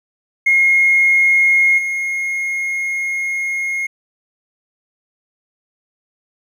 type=tone with level steps; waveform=triangle; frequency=2149 Hz; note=C7; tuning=46 cents sharp; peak=-6 / -16 dBFS; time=0.46-3.87 s; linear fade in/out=10 ms; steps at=1.77 s; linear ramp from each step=20 ms; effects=tanh soft clip ceiling -7 dBFS